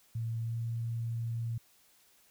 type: tone with pitch glide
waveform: sine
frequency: 114.2 to 115.73 Hz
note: A#2 to A#2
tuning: -35 to -12 cents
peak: -32 dBFS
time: 0.15-1.58 s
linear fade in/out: 5 ms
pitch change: +23 cents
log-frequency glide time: 0.41-0.58 s
effects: white hiss -65 dBFS RMS until 2.3 s